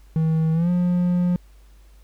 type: tone with pitch glide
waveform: triangle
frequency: 160 to 177.53 Hz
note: D#3 to F3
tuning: +49 to +29 cents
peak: -15 dBFS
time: 0.16-1.36 s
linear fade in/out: 0 ms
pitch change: +180 cents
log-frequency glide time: 0.53-0.7 s
effects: added 50 Hz sine -46 dBFS peak until 2.03 s + pink hiss -60 dBFS RMS until 2.03 s